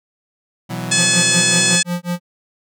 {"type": "chord", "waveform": "sawtooth", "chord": "B suspended fourth", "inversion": "none", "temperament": "equal", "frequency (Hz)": [123.47, 164.81, 185], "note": ["B2", "E3", "F#3"], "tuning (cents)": [0, 0, 0], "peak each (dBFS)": -23, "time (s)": [0.69, 1.77], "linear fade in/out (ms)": 20}
{"type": "harmonic tone", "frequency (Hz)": 856, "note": "A5", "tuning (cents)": -48, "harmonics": [2, 3, 4, 5, 6, 7, 8, 9, 10], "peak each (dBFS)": [-22, -21, -21, -24, -23, -24, -21, -23, -20], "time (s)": [0.91, 1.83], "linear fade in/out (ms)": 10}
{"type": "tone with tremolo", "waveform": "square", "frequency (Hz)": 175.6, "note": "F3", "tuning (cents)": 10, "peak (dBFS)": -18, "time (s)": [0.96, 2.2], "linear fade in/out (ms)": 50, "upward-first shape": "sine", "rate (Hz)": 5.4, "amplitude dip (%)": 100}
{"effects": []}